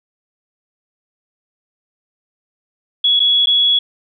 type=tone with dropouts; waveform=sine; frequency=3365 Hz; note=G#7; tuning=22 cents sharp; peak=-10 dBFS; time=3.04-3.79 s; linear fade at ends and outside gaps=5 ms; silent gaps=3.195-3.201 / 3.46-3.47 s; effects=none